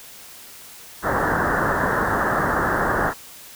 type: low-pass noise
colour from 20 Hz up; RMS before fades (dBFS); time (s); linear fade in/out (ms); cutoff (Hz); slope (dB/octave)
white; -21; 1.02-3.14; 50; 1800; 96
effects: white hiss -42 dBFS RMS until 3.55 s